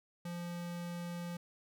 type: tone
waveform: square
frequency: 173.4 Hz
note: F3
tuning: 12 cents flat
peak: -40 dBFS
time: 0.25-1.37 s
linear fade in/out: 5 ms
effects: none